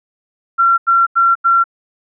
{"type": "tone bursts", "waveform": "sine", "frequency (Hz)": 1365, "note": "F6", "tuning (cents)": -40, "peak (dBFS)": -8, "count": 4, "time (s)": [0.58, 1.641], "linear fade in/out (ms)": 20, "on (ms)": 200, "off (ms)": 87, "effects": []}